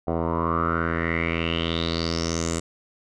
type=tone with low-pass filter sweep; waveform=10% pulse; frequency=83.2 Hz; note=E2; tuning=17 cents sharp; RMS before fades=-25 dBFS; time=0.07-2.6 s; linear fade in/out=10 ms; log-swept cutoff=750 to 7800 Hz; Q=6.8; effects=none